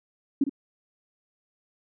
sine tone with echo, 277.6 Hz, C#4, 3 cents sharp, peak -17 dBFS, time 0.41-0.44 s, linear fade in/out 5 ms, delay 55 ms, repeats 1, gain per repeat -9 dB, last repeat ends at 0.495 s, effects none

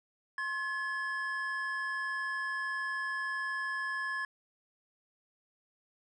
triangle tone pair together, 1065.5 / 1707 Hz, C6 / G#6, +31 / +47 cents, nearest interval minor sixth, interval 816 cents, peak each -37 / -32 dBFS, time 0.38-4.25 s, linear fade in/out 2 ms, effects resampled to 22050 Hz

